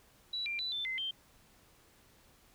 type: tone with pitch steps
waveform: sine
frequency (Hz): 3932 / 2376 / 3975 / 3538 / 2061 / 3150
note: B7 / D7 / B7 / A7 / C7 / G7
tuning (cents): -8 / +20 / +10 / +9 / -27 / +8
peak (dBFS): -34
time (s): 0.33-1.11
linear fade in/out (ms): 5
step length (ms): 130
effects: pink hiss -64 dBFS RMS until 2.54 s